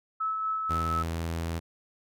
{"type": "tone with tremolo", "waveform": "sine", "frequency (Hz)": 1301, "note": "E6", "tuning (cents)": -23, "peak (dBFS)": -26, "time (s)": [0.2, 1.03], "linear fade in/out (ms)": 10, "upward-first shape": "sine", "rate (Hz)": 4.2, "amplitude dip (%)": 30}
{"type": "tone with pitch glide", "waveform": "sawtooth", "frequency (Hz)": [82.4, 83.02], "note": ["E2", "E2"], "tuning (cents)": [0, 13], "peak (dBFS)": -26, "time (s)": [0.69, 1.6], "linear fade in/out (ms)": 20, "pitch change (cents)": 13, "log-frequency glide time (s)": [1.08, 1.21]}
{"effects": []}